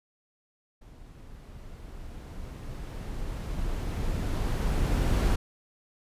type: noise with level ramp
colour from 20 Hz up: brown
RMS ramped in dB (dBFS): -49 to -22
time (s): 0.81-5.36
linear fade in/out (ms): 10
effects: resampled to 32000 Hz